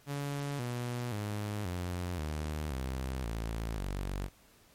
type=tone with pitch steps; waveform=sawtooth; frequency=142.3 / 121.75 / 104.17 / 89.13 / 76.26 / 65.24 / 55.82 / 47.76 Hz; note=C#3 / B2 / G#2 / F2 / D#2 / C2 / A1 / G1; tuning=+46 / -24 / +6 / +36 / -34 / -4 / +26 / -44 cents; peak=-30 dBFS; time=0.06-4.3 s; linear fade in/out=50 ms; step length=530 ms; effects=pink hiss -62 dBFS RMS until 4.74 s + MP3 64 kbps